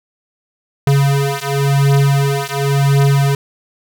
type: beating tone pair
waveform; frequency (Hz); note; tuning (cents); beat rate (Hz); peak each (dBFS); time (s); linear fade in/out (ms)
square; 139 / 139.93; C#3 / C#3; +5 / +17; 0.93; -15; 0.87-3.35; 2
effects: none